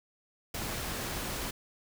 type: noise with amplitude modulation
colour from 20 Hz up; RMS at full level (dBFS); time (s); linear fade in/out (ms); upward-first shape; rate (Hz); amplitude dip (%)
pink; -35; 0.54-1.51; 5; sine; 218; 25
effects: none